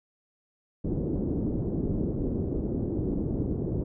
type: low-pass noise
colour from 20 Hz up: white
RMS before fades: -29 dBFS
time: 0.84-3.84 s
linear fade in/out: 10 ms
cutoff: 360 Hz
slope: 24 dB/octave
effects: none